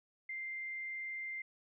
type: tone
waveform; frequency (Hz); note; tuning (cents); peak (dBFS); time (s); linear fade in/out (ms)
sine; 2093; C7; 0; -39; 0.29-1.42; 5
effects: none